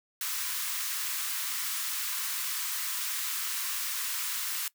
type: high-pass noise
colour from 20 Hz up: white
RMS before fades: -33 dBFS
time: 0.21-4.68 s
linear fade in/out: 2 ms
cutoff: 1000 Hz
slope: 48 dB/octave
effects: noise-tail reverb RT60 0.1 s tail -20 dB re dry